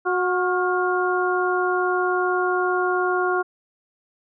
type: harmonic tone with a mistuned harmonic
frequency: 364.5 Hz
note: F#4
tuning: 26 cents flat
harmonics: 1 / 2 / 3 / 4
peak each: -22 / -26 / -26 / -25 dBFS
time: 0.05-3.43 s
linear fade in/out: 20 ms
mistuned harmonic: 4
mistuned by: -55 cents
effects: none